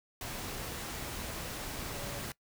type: tone in noise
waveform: sine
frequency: 565 Hz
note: C#5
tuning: 33 cents sharp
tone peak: -46 dBFS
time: 1.94-2.19 s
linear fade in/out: 2 ms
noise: pink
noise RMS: -40 dBFS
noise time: 0.21-2.32 s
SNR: -9 dB
effects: noise-tail reverb RT60 0.1 s tail -21 dB re dry